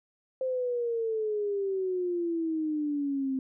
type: exponential sweep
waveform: sine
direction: down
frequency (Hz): 524 to 261.6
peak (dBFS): -27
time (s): 0.41-3.39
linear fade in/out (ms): 2
effects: none